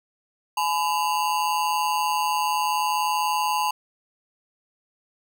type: ring-modulated tone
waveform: square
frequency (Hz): 928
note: A#5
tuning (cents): -8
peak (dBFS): -19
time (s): 0.57-3.71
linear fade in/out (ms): 5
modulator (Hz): 80.3
effects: none